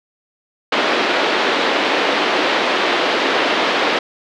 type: band-pass noise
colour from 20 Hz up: pink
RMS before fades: -17 dBFS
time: 0.72-3.99 s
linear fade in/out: 5 ms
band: 300 to 3900 Hz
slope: 24 dB/octave
effects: none